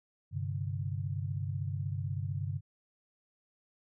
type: chord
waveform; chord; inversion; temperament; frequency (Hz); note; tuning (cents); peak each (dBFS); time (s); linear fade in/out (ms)
sine; G suspended fourth; none; equal; 98 / 130.81 / 146.83; G2 / C3 / D3; 0 / 0 / 0; -35 / -38 / -38; 0.31-2.61; 50
effects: none